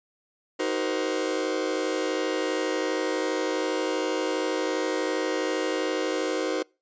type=chord; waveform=40% pulse; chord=C half-diminished seventh; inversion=first; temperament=just; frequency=314 / 376.7 / 470.9 / 523.3 Hz; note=Eb4 / Gb4 / Bb4 / C5; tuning=+16 / +31 / +18 / 0 cents; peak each=-30 dBFS; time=0.59-6.63 s; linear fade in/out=10 ms; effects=noise-tail reverb RT60 0.3 s tail -26 dB re dry + resampled to 16000 Hz